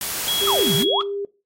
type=noise; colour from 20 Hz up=white; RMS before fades=-26 dBFS; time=0.01-0.83 s; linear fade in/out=2 ms
type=tone; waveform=sine; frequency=3322 Hz; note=G#7; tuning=in tune; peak=-20 dBFS; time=0.28-1.01 s; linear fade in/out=0 ms
type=tone with pitch glide; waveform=sine; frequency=397.8 to 401.5 Hz; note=G4 to G4; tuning=+25 to +41 cents; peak=-24 dBFS; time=0.41-1.25 s; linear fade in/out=2 ms; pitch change=+16 cents; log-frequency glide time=0.9-1.12 s
type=exponential two-way sweep; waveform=sine; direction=down then up; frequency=1360 to 133.3 to 1360 Hz; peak=-20 dBFS; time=0.47-1.02 s; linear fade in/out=5 ms; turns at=0.75 s
effects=noise-tail reverb RT60 0.3 s tail -19 dB re dry + AAC 48 kbps